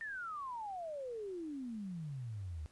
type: exponential sweep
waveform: sine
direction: down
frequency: 1837 to 73.1 Hz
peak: -40 dBFS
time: 0.01-2.66 s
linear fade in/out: 0 ms
effects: pink hiss -67 dBFS RMS until 2.71 s + resampled to 24000 Hz